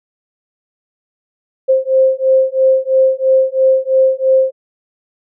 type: beating tone pair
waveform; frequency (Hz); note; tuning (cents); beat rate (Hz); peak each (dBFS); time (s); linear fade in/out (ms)
sine; 525 / 528; C5 / C5; +6 / +16; 3; -12; 1.68-4.52; 20
effects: none

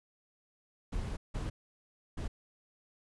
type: noise bursts at uneven times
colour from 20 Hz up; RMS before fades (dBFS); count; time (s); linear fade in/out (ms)
brown; -36; 3; 0.92-1.17 / 1.34-1.5 / 2.17-2.28; 10
effects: resampled to 24000 Hz

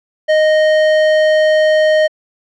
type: tone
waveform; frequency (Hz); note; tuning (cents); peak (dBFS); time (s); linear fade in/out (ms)
square; 620; D#5; -6; -9; 0.28-2.08; 20
effects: low-pass 3000 Hz 12 dB/octave

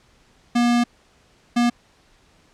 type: tone bursts at uneven times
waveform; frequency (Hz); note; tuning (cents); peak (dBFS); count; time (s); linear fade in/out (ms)
square; 239.5; A#3; +47; -16; 2; 0.55-0.84 / 1.56-1.7; 10
effects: pink hiss -57 dBFS RMS until 2.53 s + low-pass 7000 Hz 12 dB/octave

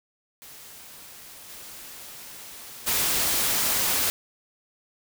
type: noise with level steps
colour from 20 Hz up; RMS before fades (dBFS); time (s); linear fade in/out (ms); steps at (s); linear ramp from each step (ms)
white; -45 / -42 / -24; 0.42-4.1; 0; 1.48 / 2.86; 20
effects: none

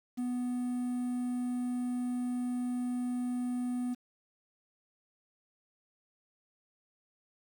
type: tone with quantisation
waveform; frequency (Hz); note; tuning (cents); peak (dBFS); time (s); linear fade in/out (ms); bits
triangle; 246.9; B3; 0; -29; 0.17-3.95; 20; 9
effects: none

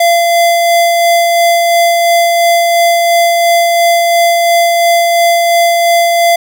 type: tone with tremolo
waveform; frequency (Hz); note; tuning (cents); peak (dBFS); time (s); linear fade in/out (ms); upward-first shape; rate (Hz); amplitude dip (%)
square; 684; F5; -36; -6; 0-6.36; 5; sine; 2.9; 25
effects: none

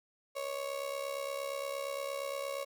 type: tone with amplitude modulation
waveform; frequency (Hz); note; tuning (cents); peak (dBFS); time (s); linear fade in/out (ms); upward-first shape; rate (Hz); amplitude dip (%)
35% pulse; 554.4; C#5; 0; -31; 0.35-2.65; 20; sine; 68.6; 70
effects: none

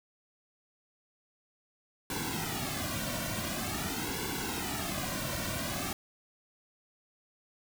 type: noise with flanger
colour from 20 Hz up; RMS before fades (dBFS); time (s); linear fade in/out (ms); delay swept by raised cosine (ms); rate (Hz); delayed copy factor
pink; -35; 2.1-5.93; 2; 1.6 to 2.4; 0.46; -0.95
effects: none

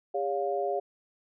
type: tone cluster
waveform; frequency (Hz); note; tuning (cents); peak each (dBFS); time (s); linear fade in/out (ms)
sine; 403.9 / 564 / 706; G#4 / C#5 / F5; -48 / +30 / +19; -31 / -32 / -31; 0.14-0.8; 10
effects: none

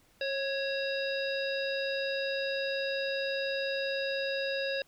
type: harmonic tone with a mistuned harmonic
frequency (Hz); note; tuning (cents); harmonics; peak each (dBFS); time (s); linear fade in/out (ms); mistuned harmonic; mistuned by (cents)
545; C#5; -29; 1 / 3 / 5 / 7 / 9; -32 / -37 / -39 / -40 / -42; 0.21-4.82; 2; 3; +27
effects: pink hiss -65 dBFS RMS until 4.87 s

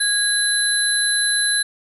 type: tone cluster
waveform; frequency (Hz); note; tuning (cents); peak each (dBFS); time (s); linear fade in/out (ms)
sine; 1650 / 4017 / 10830; G#6 / B7 / E9; -12 / +29 / +46; -21 / -21 / -20; 0-1.63; 10
effects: none

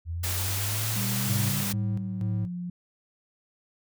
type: exponential sweep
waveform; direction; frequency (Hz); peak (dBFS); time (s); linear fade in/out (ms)
sine; up; 81.6 to 145.6; -29; 0.05-1.65; 50
type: noise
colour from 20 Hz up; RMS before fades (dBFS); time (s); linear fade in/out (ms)
white; -31; 0.23-1.73; 10
type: tone with pitch glide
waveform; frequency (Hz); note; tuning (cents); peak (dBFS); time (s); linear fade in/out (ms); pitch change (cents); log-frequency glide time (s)
sine; 197.4 to 176.88; G3 to F3; +12 to +22; -31; 0.96-2.7; 5; -190; 1.76-2.51
type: tone with tremolo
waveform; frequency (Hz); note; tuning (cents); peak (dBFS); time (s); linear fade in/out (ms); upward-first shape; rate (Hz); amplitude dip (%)
triangle; 108; A2; -32; -24; 1.26-2.49; 50; square; 2.1; 60
effects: none

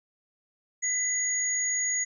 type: tone pair together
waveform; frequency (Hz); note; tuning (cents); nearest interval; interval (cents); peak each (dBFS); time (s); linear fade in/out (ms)
sine; 2000 / 6727; B6 / G#8; +21 / +21; octave + major sixth; 2100; -31 / -26; 0.82-2.05; 20
effects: none

